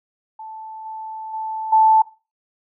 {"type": "tone with level steps", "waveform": "sine", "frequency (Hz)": 878, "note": "A5", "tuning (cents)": -4, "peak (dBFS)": [-32, -29, -24, -10], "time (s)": [0.39, 2.02], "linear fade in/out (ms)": 5, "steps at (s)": [0.85, 1.33, 1.72], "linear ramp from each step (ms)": 10, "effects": ["noise-tail reverb RT60 0.3 s tail -19 dB re dry"]}